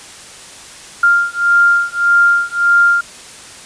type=beating tone pair; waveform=sine; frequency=1396.9 / 1398.6 Hz; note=F6 / F6; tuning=0 / +2 cents; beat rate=1.7 Hz; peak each=-12 dBFS; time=1.03-3.01 s; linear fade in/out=5 ms; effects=white hiss -35 dBFS RMS until 3.65 s + resampled to 22050 Hz